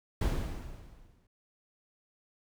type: noise with exponential decay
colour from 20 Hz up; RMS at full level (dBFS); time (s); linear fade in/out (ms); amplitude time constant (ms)
brown; -26; 0.21-1.27; 5; 230
effects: none